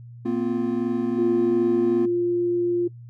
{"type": "chord", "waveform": "triangle", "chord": "Bb suspended second", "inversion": "none", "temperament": "equal with one note detuned", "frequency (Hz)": [233.1, 255.8, 349.2], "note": ["Bb3", "C4", "F4"], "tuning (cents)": [0, -39, 0], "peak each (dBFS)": -24, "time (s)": [0.25, 2.06], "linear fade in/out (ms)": 10}
{"type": "tone", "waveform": "sine", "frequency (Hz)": 349.2, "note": "F4", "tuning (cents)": 0, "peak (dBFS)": -19, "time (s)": [1.18, 2.88], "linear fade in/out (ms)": 10}
{"effects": ["noise-tail reverb RT60 0.1 s tail -20 dB re dry", "added 119 Hz sine -39 dBFS peak until 3.09 s"]}